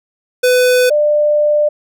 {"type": "tone pair in turn", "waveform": ["square", "sine"], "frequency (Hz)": [500, 595.8], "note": ["B4", "D5"], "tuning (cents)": [21, 25], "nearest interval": "minor third", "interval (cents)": 304, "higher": "second", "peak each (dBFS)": -9, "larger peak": "neither", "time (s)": [[0.43, 0.9], [0.9, 1.69]], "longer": "second", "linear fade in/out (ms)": 10, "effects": []}